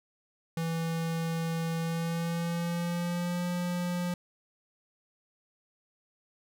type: tone with pitch glide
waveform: square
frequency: 164.81 to 176.64 Hz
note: E3 to F3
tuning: 0 to +20 cents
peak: -30 dBFS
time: 0.57-4.14 s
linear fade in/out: 2 ms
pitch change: +120 cents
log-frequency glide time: 1.8-3.46 s
effects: none